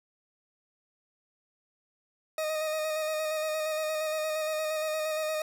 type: tone with vibrato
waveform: 40% pulse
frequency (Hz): 622.3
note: D#5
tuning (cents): 0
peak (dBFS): -28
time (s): 2.38-5.42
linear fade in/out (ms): 2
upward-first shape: square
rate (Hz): 8.6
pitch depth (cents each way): 19
effects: none